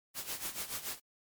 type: noise with tremolo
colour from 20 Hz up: white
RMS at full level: -37 dBFS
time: 0.14-1 s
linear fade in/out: 50 ms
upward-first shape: sine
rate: 7 Hz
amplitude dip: 75%
effects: MP3 96 kbps